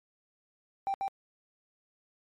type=tone with echo; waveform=triangle; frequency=784 Hz; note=G5; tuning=in tune; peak=-25 dBFS; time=0.87-0.94 s; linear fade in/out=0 ms; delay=140 ms; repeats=1; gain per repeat=-2 dB; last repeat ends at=1.08 s; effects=tanh soft clip ceiling -24 dBFS + MP3 64 kbps